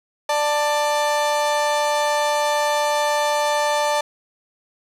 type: tone pair together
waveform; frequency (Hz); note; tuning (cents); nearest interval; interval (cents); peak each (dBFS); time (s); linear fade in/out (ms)
35% pulse; 591 / 885.5; D5 / A5; +11 / +11; perfect fifth; 700; -19; 0.29-4.01; 5
effects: low-pass 10000 Hz 12 dB/octave + 8-bit